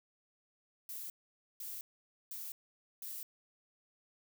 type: noise bursts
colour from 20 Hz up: violet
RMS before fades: -44 dBFS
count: 4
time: 0.89-3.23 s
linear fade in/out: 2 ms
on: 210 ms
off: 500 ms
effects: none